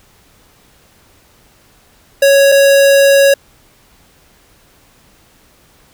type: tone pair in turn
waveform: square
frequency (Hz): 554.4 / 554.4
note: C#5 / C#5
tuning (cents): 0 / 0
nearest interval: unison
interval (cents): 0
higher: neither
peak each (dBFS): -6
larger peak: neither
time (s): 2.22-2.52 / 2.52-3.34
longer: second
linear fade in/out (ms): 5
effects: pink hiss -49 dBFS RMS until 5.93 s